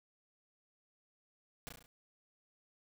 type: noise with echo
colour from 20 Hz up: pink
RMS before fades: -45 dBFS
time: 1.67-1.69 s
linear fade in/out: 0 ms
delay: 34 ms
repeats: 5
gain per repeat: -4 dB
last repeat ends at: 1.86 s
effects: none